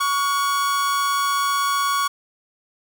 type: tone pair together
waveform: 45% pulse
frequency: 1121 / 1443.6 Hz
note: C#6 / F#6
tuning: +19 / -43 cents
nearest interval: major third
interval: 438 cents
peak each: -19 / -28 dBFS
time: 0-2.08 s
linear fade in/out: 10 ms
effects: none